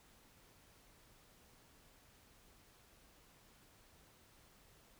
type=silence; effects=pink hiss -66 dBFS RMS until 4.99 s